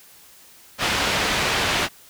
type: low-pass noise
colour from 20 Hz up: white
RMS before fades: -22 dBFS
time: 0.78-1.89 s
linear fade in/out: 50 ms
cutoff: 3300 Hz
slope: 12 dB/octave
effects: white hiss -49 dBFS RMS until 2.09 s